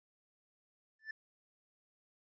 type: tone with exponential growth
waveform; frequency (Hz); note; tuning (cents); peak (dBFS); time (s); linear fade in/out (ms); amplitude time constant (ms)
triangle; 1760; A6; 0; -35; 0.99-1.11; 5; 24
effects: resampled to 16000 Hz